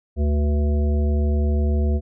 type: harmonic tone with a mistuned harmonic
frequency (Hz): 74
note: D2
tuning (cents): +14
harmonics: 1 / 3 / 5 / 7 / 9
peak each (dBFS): -17 / -27 / -31 / -34 / -36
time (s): 0.16-2.01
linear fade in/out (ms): 50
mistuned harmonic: 7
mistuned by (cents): -90
effects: none